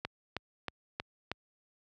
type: click train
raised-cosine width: 0.3 ms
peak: -18 dBFS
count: 5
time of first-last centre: 0.05-1.316 s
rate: 3.16 Hz
effects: high-pass 60 Hz 12 dB/octave